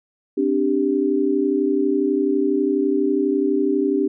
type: chord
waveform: sine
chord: C suspended second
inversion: none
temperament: equal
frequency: 261.6 / 293.7 / 392 Hz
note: C4 / D4 / G4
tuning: 0 / 0 / 0 cents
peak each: -23 / -20 / -20 dBFS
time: 0.37-4.08 s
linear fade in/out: 10 ms
effects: none